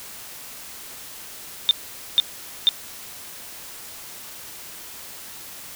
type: tone bursts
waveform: sine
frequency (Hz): 3600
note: A7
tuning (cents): +39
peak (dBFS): -11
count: 3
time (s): 1.69-2.69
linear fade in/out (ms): 0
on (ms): 20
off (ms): 470
effects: white hiss -39 dBFS RMS until 5.75 s